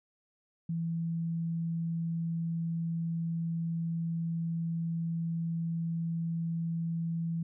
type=tone; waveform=sine; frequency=166.1 Hz; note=E3; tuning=13 cents sharp; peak=-30 dBFS; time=0.69-7.43 s; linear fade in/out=5 ms; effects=none